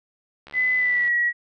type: click train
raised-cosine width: 0.3 ms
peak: -26 dBFS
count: 45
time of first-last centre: 0.47-1.078 s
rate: 72.4 Hz
type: tone with pitch glide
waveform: sine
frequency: 2011 to 1919.1 Hz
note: B6 to A#6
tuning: +31 to +50 cents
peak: -18 dBFS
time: 0.53-1.33 s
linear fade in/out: 50 ms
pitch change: -81 cents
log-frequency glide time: 0.77-1.12 s
effects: none